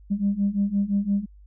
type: beating tone pair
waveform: sine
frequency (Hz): 197.6 / 203.4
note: G3 / G#3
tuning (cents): +14 / -36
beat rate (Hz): 5.8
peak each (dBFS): -24 / -22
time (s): 0.1-1.26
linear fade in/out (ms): 20
effects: tanh soft clip ceiling -14 dBFS + added 50 Hz sine -46 dBFS peak until 1.46 s